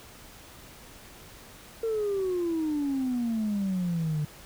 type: exponential sweep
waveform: sine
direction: down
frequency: 458.7 to 146.83 Hz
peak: -24 dBFS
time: 1.83-4.25 s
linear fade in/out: 5 ms
effects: tanh soft clip ceiling -23 dBFS + pink hiss -49 dBFS RMS until 4.45 s